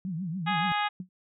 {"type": "tone with vibrato", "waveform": "sine", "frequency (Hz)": 174.61, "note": "F3", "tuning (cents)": 0, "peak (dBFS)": -30, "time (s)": [0.05, 0.72], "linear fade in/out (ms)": 0, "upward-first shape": "triangle", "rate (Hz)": 7, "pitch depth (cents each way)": 230}
{"type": "harmonic tone", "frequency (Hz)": 415.3, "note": "G#4", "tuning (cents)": 0, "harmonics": [2, 3, 4, 5, 6, 7, 8, 9], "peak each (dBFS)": [-28, -32, -34, -36, -38, -39, -40, -41], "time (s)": [0.46, 0.89], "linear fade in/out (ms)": 20}
{"type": "tone with exponential decay", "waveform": "sine", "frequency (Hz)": 183.3, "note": "F#3", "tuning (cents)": -16, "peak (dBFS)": -30, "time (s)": [1, 1.09], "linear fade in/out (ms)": 2, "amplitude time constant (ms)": 19}
{"effects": []}